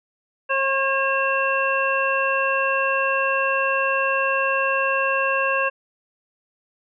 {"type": "harmonic tone", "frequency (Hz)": 540, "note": "C#5", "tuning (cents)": -45, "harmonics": [1, 2, 3, 5], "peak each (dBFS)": [-24, -24, -24, -24], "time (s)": [0.49, 5.7], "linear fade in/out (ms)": 20, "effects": []}